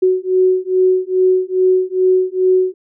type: beating tone pair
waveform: sine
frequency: 370 / 372.4 Hz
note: F#4 / F#4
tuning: 0 / +11 cents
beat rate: 2.4 Hz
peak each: -14 dBFS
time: 0.02-2.74 s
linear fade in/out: 10 ms
effects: none